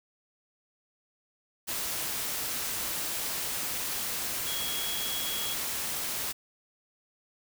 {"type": "tone in noise", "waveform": "sine", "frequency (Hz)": 3322, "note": "G#7", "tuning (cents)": 0, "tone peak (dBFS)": -35, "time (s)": [4.46, 5.55], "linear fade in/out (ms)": 20, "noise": "white", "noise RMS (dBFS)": -33, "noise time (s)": [1.67, 6.33], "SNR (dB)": -5, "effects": []}